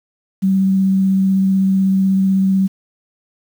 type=tone with vibrato; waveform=sine; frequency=191.8 Hz; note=G3; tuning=37 cents flat; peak=-11 dBFS; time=0.42-2.68 s; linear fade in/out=20 ms; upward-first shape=triangle; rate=16 Hz; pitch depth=12 cents each way; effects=7-bit